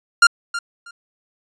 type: tone with echo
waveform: 45% pulse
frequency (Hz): 1396.9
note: F6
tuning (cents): 0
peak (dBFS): -7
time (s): 0.22-0.27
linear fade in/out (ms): 5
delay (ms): 320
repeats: 2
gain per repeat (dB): -15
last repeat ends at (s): 0.91
effects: resampled to 22050 Hz

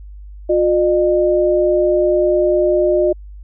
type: tone pair together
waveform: sine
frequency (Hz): 357.4 / 607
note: F4 / D#5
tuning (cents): +40 / -43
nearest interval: major sixth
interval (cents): 917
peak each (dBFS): -14 / -14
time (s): 0.49-3.13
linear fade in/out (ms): 10
effects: added 50 Hz sine -32 dBFS peak until 3.43 s

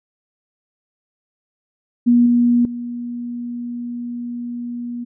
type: tone with level steps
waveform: sine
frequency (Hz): 240.3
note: B3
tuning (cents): -47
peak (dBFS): -9 / -11 / -24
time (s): 2.06-5.05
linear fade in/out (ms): 20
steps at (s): 2.26 / 2.65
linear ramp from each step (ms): 2
effects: none

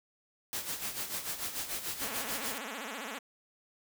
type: noise with tremolo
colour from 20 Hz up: white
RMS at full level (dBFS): -35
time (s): 0.53-2.58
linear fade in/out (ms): 0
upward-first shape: sine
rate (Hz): 6.8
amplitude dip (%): 65
type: tone with vibrato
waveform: 5% pulse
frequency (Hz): 246.9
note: B3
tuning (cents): 0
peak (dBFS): -27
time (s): 2.01-3.19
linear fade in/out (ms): 10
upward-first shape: sine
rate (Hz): 15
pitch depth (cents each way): 260
effects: none

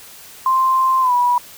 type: tone with pitch glide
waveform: sine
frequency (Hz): 1046.5 to 976.4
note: C6 to B5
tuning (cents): 0 to -20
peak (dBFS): -12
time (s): 0.46-1.38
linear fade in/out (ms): 2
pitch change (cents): -120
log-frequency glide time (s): 1.01-1.13
effects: white hiss -40 dBFS RMS until 1.57 s

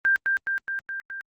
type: tone with echo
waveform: sine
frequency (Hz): 1585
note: G6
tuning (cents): +19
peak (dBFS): -17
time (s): 0.05-0.16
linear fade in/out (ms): 0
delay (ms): 210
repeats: 5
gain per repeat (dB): -3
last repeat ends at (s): 1.21
effects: Opus 32 kbps

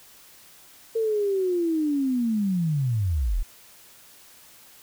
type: linear sweep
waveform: sine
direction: down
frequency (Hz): 456.6 to 30.87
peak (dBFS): -21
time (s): 0.95-3.43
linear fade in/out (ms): 10
effects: white hiss -51 dBFS RMS until 4.82 s

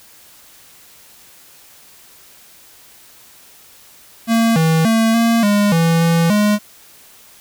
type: tone with pitch steps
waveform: square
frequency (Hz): 228.2 / 161.3 / 225.1 / 230.4 / 205.1 / 165.7 / 166.9 / 208.4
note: A#3 / E3 / A3 / A#3 / G#3 / E3 / E3 / G#3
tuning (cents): -37 / -37 / +40 / -20 / -21 / +9 / +22 / +6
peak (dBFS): -12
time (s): 4.27-6.59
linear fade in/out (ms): 50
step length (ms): 290
effects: white hiss -45 dBFS RMS until 7.4 s

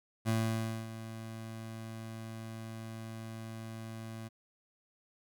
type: tone with ADSR envelope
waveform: 25% pulse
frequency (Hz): 112.5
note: A2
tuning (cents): +39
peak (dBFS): -24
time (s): 0.25-4.29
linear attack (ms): 37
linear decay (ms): 580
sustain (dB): -14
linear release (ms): 19
effects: none

